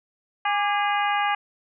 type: harmonic tone with a mistuned harmonic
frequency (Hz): 410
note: G#4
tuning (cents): -22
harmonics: 2 / 3 / 4 / 5 / 6 / 7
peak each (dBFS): -23 / -27 / -29 / -31 / -33 / -34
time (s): 0.45-1.35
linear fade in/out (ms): 5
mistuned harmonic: 3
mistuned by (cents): -65
effects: none